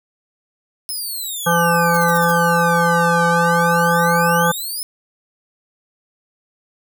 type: exponential two-way sweep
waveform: 5% pulse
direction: down then up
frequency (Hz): 5274 to 740 to 5274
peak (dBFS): -17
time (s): 0.89-4.83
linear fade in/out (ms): 0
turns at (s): 3.28
type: harmonic tone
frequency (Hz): 170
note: F3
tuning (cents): -46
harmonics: 1 / 3 / 5 / 7 / 9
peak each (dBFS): -19 / -19 / -19 / -19 / -19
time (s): 1.46-4.52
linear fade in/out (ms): 10
type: noise bursts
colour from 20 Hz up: violet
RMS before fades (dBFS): -28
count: 6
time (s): 1.94-2.317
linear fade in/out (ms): 5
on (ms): 32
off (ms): 37
effects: none